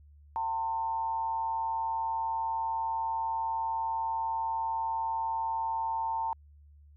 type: tone with amplitude modulation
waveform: sine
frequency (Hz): 900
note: A5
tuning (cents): +39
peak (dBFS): -26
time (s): 0.36-6.33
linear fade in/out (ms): 0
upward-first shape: sine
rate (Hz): 140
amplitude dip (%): 60
effects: added 73 Hz sine -53 dBFS peak until 6.96 s